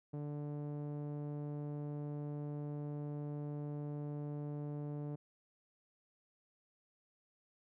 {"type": "tone with low-pass filter", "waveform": "sawtooth", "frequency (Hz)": 146.83, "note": "D3", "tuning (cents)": 0, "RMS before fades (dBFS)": -42, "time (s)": [0.13, 5.16], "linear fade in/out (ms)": 10, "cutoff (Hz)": 540, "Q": 0.85, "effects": []}